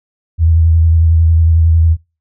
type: tone with vibrato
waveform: sine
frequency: 81.8 Hz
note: E2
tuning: 13 cents flat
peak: -6 dBFS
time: 0.38-1.97 s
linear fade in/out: 50 ms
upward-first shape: square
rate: 11 Hz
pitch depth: 26 cents each way
effects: noise-tail reverb RT60 0.3 s tail -24 dB re dry